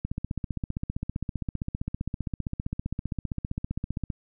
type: click train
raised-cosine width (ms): 5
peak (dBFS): -17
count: 63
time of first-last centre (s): 0.05-4.102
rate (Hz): 15.3
effects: none